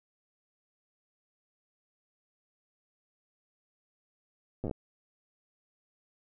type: slowing click train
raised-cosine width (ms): 2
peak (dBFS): -22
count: 7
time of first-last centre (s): 4.64-4.712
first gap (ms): 8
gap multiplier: 1.16
effects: none